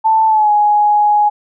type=tone with pitch glide; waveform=sine; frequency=883 to 834.4 Hz; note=A5 to G#5; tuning=+6 to +8 cents; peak=-8 dBFS; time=0.04-1.3 s; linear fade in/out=20 ms; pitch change=-98 cents; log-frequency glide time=0.27-0.51 s; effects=none